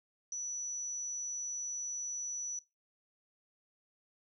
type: tone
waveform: sine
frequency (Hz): 5920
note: F#8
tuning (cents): 0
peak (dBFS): -36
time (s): 0.32-2.59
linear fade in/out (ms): 2
effects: noise-tail reverb RT60 0.2 s tail -17 dB re dry